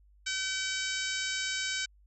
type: harmonic tone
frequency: 764 Hz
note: G5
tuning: 45 cents flat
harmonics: 2 / 3 / 4 / 5 / 6 / 7 / 8 / 9 / 10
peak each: -36 / -38 / -39 / -40 / -41 / -41 / -42 / -43 / -43 dBFS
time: 0.26-1.86 s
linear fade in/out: 10 ms
effects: added 50 Hz sine -58 dBFS peak until 2.06 s